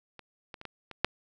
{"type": "clicks", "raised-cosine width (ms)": 0.3, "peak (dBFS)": [-29, -25, -28, -23, -26, -7], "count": 6, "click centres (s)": [0.193, 0.542, 0.614, 0.653, 0.913, 1.046], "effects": []}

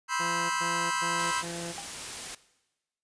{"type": "chord", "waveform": "sawtooth", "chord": "C major seventh", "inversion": "third", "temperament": "just", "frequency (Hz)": [981.1, 1046.5, 1308.1, 1569.8], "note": ["B5", "C6", "E6", "G6"], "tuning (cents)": [-12, 0, -14, 2], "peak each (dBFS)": -29, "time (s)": [0.08, 1.44], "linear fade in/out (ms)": 50}
{"type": "tone bursts", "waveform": "15% pulse", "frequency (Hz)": 170.5, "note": "F3", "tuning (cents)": -41, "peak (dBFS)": -30, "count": 4, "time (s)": [0.19, 1.73], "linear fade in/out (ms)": 20, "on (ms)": 310, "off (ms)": 100}
{"type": "noise", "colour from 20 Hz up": "white", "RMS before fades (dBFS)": -38, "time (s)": [1.19, 2.35], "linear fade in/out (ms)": 5}
{"type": "tone with exponential decay", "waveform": "triangle", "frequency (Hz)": 801, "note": "G5", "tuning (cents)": 37, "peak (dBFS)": -32, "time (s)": [1.78, 1.88], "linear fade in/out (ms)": 0, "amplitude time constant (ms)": 21}
{"effects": ["noise-tail reverb RT60 1.0 s tail -18 dB re dry", "resampled to 22050 Hz"]}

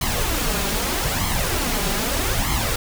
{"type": "noise with flanger", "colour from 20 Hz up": "pink", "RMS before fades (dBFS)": -22, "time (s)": [0.01, 2.76], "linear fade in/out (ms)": 5, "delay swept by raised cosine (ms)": [0.95, 5.05], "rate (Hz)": 0.8, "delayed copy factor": 0.65, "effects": []}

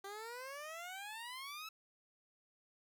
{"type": "exponential sweep", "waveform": "15% pulse", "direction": "up", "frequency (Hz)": [388.3, 1318.5], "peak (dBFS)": -39, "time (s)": [0.04, 1.69], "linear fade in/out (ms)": 5, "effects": []}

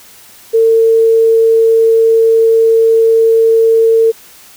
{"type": "tone", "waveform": "sine", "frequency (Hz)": 451.8, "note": "A4", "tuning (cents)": 46, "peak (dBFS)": -5, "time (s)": [0.53, 4.12], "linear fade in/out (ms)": 20, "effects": ["white hiss -39 dBFS RMS until 4.56 s"]}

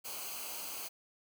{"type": "noise with comb filter", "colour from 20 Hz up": "white", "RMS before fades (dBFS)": -42, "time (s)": [0.04, 0.89], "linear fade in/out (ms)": 20, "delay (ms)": 0.55, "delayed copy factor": -0.7, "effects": []}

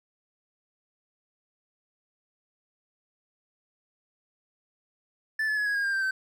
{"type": "tone with pitch steps", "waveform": "triangle", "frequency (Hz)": [1754, 1721.9, 1690.3, 1659.4, 1629, 1599.2, 1569.9, 1541.1], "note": ["A6", "A6", "G#6", "G#6", "G#6", "G6", "G6", "G6"], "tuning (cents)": [-6, -38, 30, -2, -34, 34, 2, -30], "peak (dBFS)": -23, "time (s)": [5.39, 6.11], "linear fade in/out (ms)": 5, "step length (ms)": 90, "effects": []}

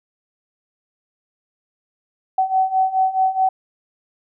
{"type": "beating tone pair", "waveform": "sine", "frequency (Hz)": [755, 759.7], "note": ["F#5", "F#5"], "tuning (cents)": [35, 46], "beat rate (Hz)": 4.7, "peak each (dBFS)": [-20, -17], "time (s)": [2.38, 3.49], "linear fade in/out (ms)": 5, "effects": []}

